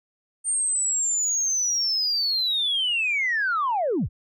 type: linear sweep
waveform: sine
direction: down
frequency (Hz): 8830 to 30.08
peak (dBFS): -20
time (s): 0.44-4.09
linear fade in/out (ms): 50
effects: tanh soft clip ceiling -17 dBFS